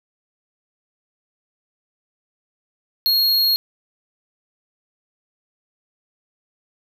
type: tone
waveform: square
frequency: 4283 Hz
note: C8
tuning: 40 cents sharp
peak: -15 dBFS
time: 3.06-3.56 s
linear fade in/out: 0 ms
effects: none